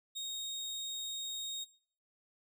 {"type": "tone", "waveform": "30% pulse", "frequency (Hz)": 3729, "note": "A#7", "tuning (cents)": 0, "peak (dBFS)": -35, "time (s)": [0.15, 1.65], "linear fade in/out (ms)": 20, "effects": ["noise-tail reverb RT60 0.5 s tail -19 dB re dry"]}